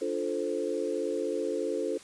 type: chord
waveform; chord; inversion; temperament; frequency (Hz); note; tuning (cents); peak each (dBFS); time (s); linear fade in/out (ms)
sine; D minor seventh; none; equal; 293.7 / 349.2 / 440 / 523.3; D4 / F4 / A4 / C5; 0 / 0 / 0 / 0; -36 / -34 / -32 / -34; 0.01-1.98; 10
effects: white hiss -51 dBFS RMS until 2.03 s + resampled to 22050 Hz